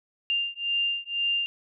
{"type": "beating tone pair", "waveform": "sine", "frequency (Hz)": [2794, 2796], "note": ["F7", "F7"], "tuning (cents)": [0, 1], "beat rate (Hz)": 2, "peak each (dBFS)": -28, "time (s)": [0.3, 1.46], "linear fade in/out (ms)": 0, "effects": []}